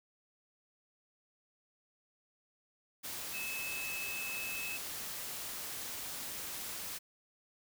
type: tone in noise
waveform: sine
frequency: 2600 Hz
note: E7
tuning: 24 cents flat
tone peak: -39 dBFS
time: 3.33-4.78 s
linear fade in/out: 20 ms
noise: white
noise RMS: -42 dBFS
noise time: 3.03-6.99 s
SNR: 0 dB
effects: none